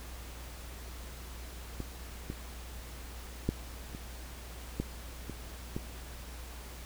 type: clicks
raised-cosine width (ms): 3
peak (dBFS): -24 / -24 / -15 / -29 / -18 / -26 / -21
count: 7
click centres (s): 1.803 / 2.301 / 3.49 / 3.949 / 4.8 / 5.297 / 5.765
effects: added 60 Hz sine -44 dBFS peak until 6.85 s + pink hiss -49 dBFS RMS until 6.85 s